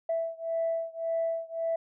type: beating tone pair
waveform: sine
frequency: 659.3 / 661.1 Hz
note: E5 / E5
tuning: 0 / +5 cents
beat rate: 1.8 Hz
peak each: -30 / -31 dBFS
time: 0.09-1.76 s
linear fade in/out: 5 ms
effects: tanh soft clip ceiling -21 dBFS